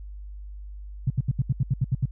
sine tone bursts, 129.5 Hz, C3, 17 cents flat, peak -18 dBFS, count 10, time 1.07-2.056 s, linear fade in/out 5 ms, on 32 ms, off 74 ms, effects added 50 Hz sine -36 dBFS peak until 2.11 s

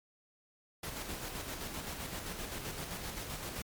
pink noise with tremolo, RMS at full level -40 dBFS, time 0.83-3.62 s, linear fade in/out 5 ms, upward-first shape square, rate 7.7 Hz, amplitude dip 35%, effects MP3 96 kbps

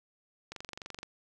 click train, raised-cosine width 0.2 ms, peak -24 dBFS, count 13, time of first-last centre 0.52-1.031 s, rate 23.5 Hz, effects none

